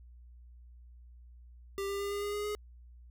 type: tone with pitch steps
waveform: square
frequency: 395.1 / 398.8 / 402.5 / 406.2 / 410 / 413.8 / 417.6 Hz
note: G4 / G4 / G4 / G#4 / G#4 / G#4 / G#4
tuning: +14 / +30 / +46 / -38 / -22 / -6 / +10 cents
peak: -34 dBFS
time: 1.78-2.55 s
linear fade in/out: 0 ms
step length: 110 ms
effects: added 60 Hz sine -51 dBFS peak until 3.1 s